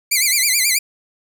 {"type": "tone with vibrato", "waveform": "10% pulse", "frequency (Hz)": 2198, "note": "C#7", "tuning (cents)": -15, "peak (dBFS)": -5, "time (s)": [0.11, 0.79], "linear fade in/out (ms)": 10, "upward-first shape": "sine", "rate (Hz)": 9.3, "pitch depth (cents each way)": 160, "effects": []}